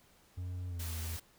triangle tone with pitch glide, 90.2 to 82.24 Hz, F#2 to E2, -44 to -4 cents, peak -35 dBFS, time 0.37-1.17 s, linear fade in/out 10 ms, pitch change -160 cents, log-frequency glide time 0.68-0.85 s
white noise, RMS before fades -45 dBFS, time 0.79-1.2 s, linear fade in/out 10 ms
effects pink hiss -65 dBFS RMS until 1.38 s

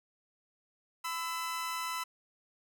sawtooth tone pair together, 1008.7 / 1318.5 Hz, B5 / E6, +36 / 0 cents, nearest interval perfect fourth, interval 464 cents, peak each -33 / -34 dBFS, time 1.04-2.04 s, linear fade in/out 10 ms, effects none

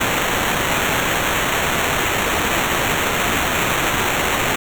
violet noise with sample-and-hold, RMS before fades -19 dBFS, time 0-4.56 s, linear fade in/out 10 ms, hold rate 4900 Hz, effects none

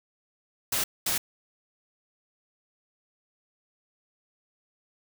white noise bursts at uneven times, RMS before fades -27 dBFS, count 2, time 0.72-0.84 / 1.06-1.18 s, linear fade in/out 5 ms, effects none

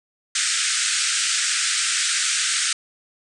white band-pass noise, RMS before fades -22 dBFS, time 0.35-2.73 s, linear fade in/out 5 ms, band 1300 to 9100 Hz, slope 96 dB/octave, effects none

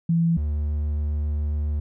sine / triangle tone pair in turn, 167 / 74.39 Hz, E3 / D2, +23 / +23 cents, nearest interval octave + major second, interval 1400 cents, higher first, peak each -17 / -20 dBFS, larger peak first, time 0.09-0.37 / 0.37-1.8 s, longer second, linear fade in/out 5 ms, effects none

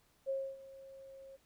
sine tone with ADSR envelope, 540 Hz, C#5, 45 cents flat, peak -32 dBFS, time 0.26-1.37 s, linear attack 34 ms, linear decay 270 ms, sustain -18 dB, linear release 19 ms, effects pink hiss -71 dBFS RMS until 1.45 s

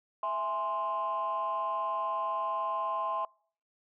sine chord, E augmented, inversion none, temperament equal, 659.3 / 830.6 / 1046.5 Hz, E5 / G#5 / B#5, 0 / 0 / 0 cents, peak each -35 / -36 / -30 dBFS, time 0.23-3.25 s, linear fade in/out 2 ms, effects noise-tail reverb RT60 0.5 s tail -25 dB re dry + tanh soft clip ceiling -24 dBFS

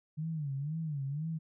sine tone with vibrato, 148.9 Hz, D3, 24 cents sharp, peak -33 dBFS, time 0.17-1.39 s, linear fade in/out 20 ms, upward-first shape sine, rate 2 Hz, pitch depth 160 cents each way, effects none

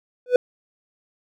triangle tone with exponential growth, 496.1 Hz, B4, 8 cents sharp, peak -5 dBFS, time 0.26-0.36 s, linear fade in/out 2 ms, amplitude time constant 20 ms, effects none

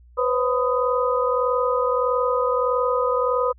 sine tone cluster, 496.4 / 538 / 1005 / 1246 Hz, B4 / C5 / B5 / D#6, +9 / +48 / +30 / +2 cents, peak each -21 / -27 / -26 / -24 dBFS, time 0.17-3.53 s, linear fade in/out 20 ms, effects added 60 Hz sine -47 dBFS peak until 3.58 s

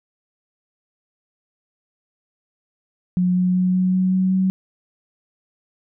sine tone with pitch steps, 180.6 / 181.86 / 183.12 / 184.39 / 185.68 / 186.97 / 188.27 Hz, F#3 / F#3 / F#3 / F#3 / F#3 / F#3 / F#3, -42 / -30 / -18 / -6 / +6 / +18 / +30 cents, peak -15 dBFS, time 3.17-4.5 s, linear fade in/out 0 ms, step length 190 ms, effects none

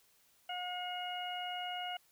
harmonic tone, 720 Hz, F#5, 47 cents flat, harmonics 1 / 2 / 3 / 4, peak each -40 / -47 / -48 / -42 dBFS, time 0.49-1.97 s, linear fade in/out 5 ms, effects white hiss -69 dBFS RMS until 2.11 s

